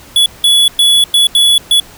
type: tone bursts at uneven times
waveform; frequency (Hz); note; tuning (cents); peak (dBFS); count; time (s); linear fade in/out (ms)
square; 3408; G#7; +44; -6; 6; 0.16-0.26 / 0.44-0.68 / 0.79-1.04 / 1.14-1.27 / 1.35-1.58 / 1.71-1.8; 2
effects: pink hiss -37 dBFS RMS until 1.97 s